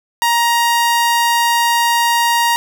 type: tone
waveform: sawtooth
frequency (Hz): 940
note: A#5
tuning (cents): +14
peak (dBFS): -8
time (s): 0.22-2.56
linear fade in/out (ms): 0
effects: none